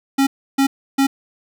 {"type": "tone bursts", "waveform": "square", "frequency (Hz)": 272.9, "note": "C#4", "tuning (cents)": -27, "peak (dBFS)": -13, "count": 3, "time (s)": [0.18, 1.07], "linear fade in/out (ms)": 10, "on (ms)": 90, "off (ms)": 310, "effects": []}